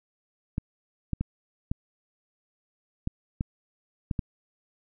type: clicks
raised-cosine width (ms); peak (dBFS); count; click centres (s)
5; -15; 8; 0.581 / 1.133 / 1.21 / 1.715 / 3.074 / 3.409 / 4.112 / 4.192
effects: none